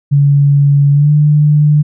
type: tone with pitch glide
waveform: sine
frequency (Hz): 142.1 to 149.08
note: C#3 to D3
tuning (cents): +43 to +26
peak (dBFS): -5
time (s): 0.11-1.83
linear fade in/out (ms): 20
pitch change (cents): +83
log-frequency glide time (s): 0.92-1.11
effects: none